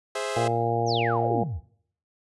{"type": "chord", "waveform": "sawtooth", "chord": "Ab augmented", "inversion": "none", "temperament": "equal", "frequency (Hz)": [415.3, 523.3, 659.3], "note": ["Ab4", "C5", "E5"], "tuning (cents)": [0, 0, 0], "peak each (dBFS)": -28, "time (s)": [0.15, 0.48], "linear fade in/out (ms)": 5}
{"type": "harmonic tone", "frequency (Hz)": 116.54, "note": "A#2", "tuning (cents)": 0, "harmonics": [1, 2, 3, 4, 5, 6, 7], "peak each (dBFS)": [-29, -36, -31, -28, -35, -28, -29], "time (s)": [0.36, 1.44], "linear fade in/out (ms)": 10}
{"type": "exponential sweep", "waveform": "sine", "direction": "down", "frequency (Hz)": [6580, 62.8], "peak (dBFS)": -28, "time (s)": [0.86, 1.61], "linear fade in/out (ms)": 50}
{"effects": ["noise-tail reverb RT60 0.6 s tail -20 dB re dry", "resampled to 24000 Hz"]}